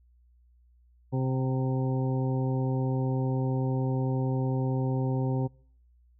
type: harmonic tone with a mistuned harmonic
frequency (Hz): 130.81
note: C3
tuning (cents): 0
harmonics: 1 / 2 / 3 / 4 / 6 / 7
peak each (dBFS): -26 / -32 / -36 / -38 / -42 / -43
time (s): 1.12-5.48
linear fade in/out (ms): 20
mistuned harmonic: 6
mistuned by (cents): -25
effects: noise-tail reverb RT60 0.6 s tail -26 dB re dry + added 60 Hz sine -58 dBFS peak until 6.19 s